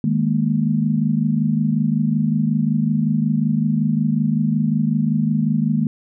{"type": "chord", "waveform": "sine", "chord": "D# suspended fourth", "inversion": "none", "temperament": "equal", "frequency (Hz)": [155.56, 207.7, 233.1], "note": ["D#3", "G#3", "A#3"], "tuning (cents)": [0, 0, 0], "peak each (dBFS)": -20, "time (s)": [0.04, 5.87], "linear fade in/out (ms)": 2, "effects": []}